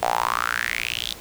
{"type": "tone with high-pass filter sweep", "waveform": "sawtooth", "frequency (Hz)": 58.4, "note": "A#1", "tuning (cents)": 4, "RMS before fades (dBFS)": -25, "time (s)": [0.02, 1.14], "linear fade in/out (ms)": 10, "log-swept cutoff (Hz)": [700, 3800], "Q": 5.8, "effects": ["pink hiss -41 dBFS RMS until 1.2 s"]}